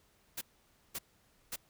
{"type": "noise bursts", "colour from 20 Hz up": "white", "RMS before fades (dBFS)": -39, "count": 3, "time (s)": [0.37, 1.562], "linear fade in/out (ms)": 10, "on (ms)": 44, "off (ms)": 530, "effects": ["pink hiss -69 dBFS RMS until 1.69 s"]}